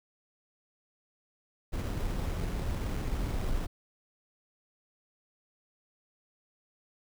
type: noise with sample-and-hold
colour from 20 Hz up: brown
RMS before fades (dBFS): -32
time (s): 1.72-3.67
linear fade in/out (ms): 20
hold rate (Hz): 4410
effects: none